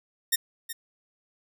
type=tone with echo; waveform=5% pulse; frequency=1839 Hz; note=A#6; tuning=24 cents flat; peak=-10 dBFS; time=0.32-0.36 s; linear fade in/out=10 ms; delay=370 ms; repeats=1; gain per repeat=-12 dB; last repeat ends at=0.73 s; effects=none